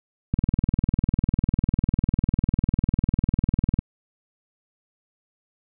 click train, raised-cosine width 5 ms, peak -8 dBFS, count 70, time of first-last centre 0.34-3.79 s, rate 20 Hz, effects none

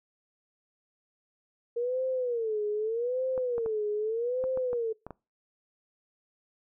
sine tone with vibrato, 466.2 Hz, A#4, in tune, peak -27 dBFS, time 1.76-4.93 s, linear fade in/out 10 ms, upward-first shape sine, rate 0.82 Hz, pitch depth 190 cents each way
clicks, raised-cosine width 1 ms, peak -26 dBFS, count 8, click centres 3.378 / 3.581 / 3.661 / 4.44 / 4.574 / 4.731 / 5.066 / 5.107 s
effects noise-tail reverb RT60 0.3 s tail -24 dB re dry

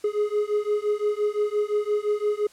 triangle beating tone pair, 415.3 / 421.1 Hz, G#4 / G#4, 0 / +24 cents, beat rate 5.8 Hz, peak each -23 dBFS, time 0.04-2.47 s, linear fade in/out 5 ms, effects white hiss -54 dBFS RMS until 2.52 s + low-pass 9000 Hz 12 dB/octave

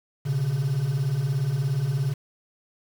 triangle beating tone pair, 123.47 / 140.47 Hz, B2 / C#3, 0 / +23 cents, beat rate 17 Hz, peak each -24 / -20 dBFS, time 0.25-2.14 s, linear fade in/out 20 ms, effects tanh soft clip ceiling -18 dBFS + 7-bit

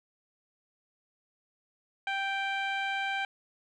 15% pulse tone with low-pass filter, 784 Hz, G5, in tune, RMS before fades -32 dBFS, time 2.07-3.25 s, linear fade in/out 2 ms, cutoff 2800 Hz, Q 1, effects none

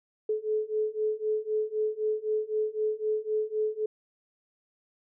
sine beating tone pair, 428.3 / 432.2 Hz, A4 / A4, -47 / -31 cents, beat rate 3.9 Hz, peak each -30 / -29 dBFS, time 0.29-3.86 s, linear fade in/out 5 ms, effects none

